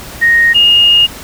sine tone pair in turn, 1864.7 / 2846 Hz, A#6 / F7, 0 / +32 cents, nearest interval perfect fifth, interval 732 cents, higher second, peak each -5 / -4 dBFS, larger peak second, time 0.21-0.54 / 0.54-1.07 s, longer second, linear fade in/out 20 ms, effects pink hiss -29 dBFS RMS until 1.23 s

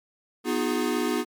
square chord, F half-diminished seventh, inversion second, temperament equal with one note detuned, 246.9 / 311.1 / 358.4 / 415.3 Hz, Cb4 / Eb4 / F4 / Ab4, 0 / 0 / +45 / 0 cents, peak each -29 / -30 / -30 / -31 dBFS, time 0.44-1.25 s, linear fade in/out 50 ms, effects MP3 96 kbps

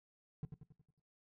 triangle tone with echo, 150 Hz, D3, 37 cents sharp, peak -36 dBFS, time 0.43-0.45 s, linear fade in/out 0 ms, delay 91 ms, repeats 6, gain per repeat -6 dB, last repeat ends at 0.996 s, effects noise-tail reverb RT60 0.2 s tail -19 dB re dry

